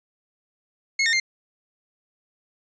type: tone with pitch steps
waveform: sawtooth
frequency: 2171 / 1829 / 2102 Hz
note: C#7 / A#6 / C7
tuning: -37 / -33 / +7 cents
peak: -15 dBFS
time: 0.99-1.2 s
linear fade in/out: 5 ms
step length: 70 ms
effects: resampled to 16000 Hz